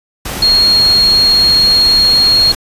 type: tone in noise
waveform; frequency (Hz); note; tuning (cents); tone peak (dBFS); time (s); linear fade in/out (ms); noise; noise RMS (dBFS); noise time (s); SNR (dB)
sine; 4279; C8; +38; -6; 0.42-2.52; 5; pink; -21; 0.25-2.55; +12
effects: resampled to 32000 Hz